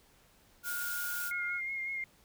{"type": "noise", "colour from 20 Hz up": "blue", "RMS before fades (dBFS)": -39, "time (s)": [0.63, 1.32], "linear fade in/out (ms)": 50}
{"type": "tone with pitch glide", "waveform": "sine", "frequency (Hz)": [1429, 1420.8], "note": ["F6", "F6"], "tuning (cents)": [39, 29], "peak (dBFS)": -36, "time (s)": [0.63, 1.61], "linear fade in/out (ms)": 50, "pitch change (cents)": -10, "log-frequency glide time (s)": [1.16, 1.47]}
{"type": "tone with vibrato", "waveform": "sine", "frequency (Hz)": 2138, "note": "C7", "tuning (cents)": 37, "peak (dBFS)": -34, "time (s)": [1.31, 2.04], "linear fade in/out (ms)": 2, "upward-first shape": "sine", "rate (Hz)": 5.4, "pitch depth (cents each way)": 26}
{"effects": ["pink hiss -64 dBFS RMS until 2.24 s"]}